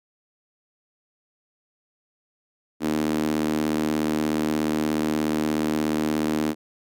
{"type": "tone with high-pass filter", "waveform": "sawtooth", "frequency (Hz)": 76.8, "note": "D#2", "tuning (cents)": -22, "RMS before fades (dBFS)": -24, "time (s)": [2.8, 6.55], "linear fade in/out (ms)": 50, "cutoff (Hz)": 270, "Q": 3.9, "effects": []}